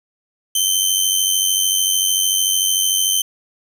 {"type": "tone with amplitude modulation", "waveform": "15% pulse", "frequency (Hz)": 3097, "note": "G7", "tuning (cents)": -22, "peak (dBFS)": -5, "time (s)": [0.55, 3.22], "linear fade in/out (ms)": 5, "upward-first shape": "sine", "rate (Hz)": 93.4, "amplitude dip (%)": 55, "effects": []}